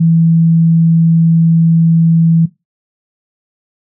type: tone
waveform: sine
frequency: 164.81 Hz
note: E3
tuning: in tune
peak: -6 dBFS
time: 0-2.46 s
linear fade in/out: 10 ms
effects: noise-tail reverb RT60 0.2 s tail -17 dB re dry